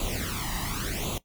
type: noise with flanger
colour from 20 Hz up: pink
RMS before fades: -31 dBFS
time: 0-1.18 s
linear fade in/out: 2 ms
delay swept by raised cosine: 0.28 to 1.04 ms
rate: 0.91 Hz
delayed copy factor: +0.8
effects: noise-tail reverb RT60 0.1 s tail -17 dB re dry